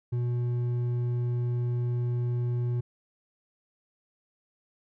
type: tone with hard clipping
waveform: sine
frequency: 121.3 Hz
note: B2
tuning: 31 cents flat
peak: -27 dBFS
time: 0.12-2.81 s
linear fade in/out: 10 ms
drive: 5 dB
effects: none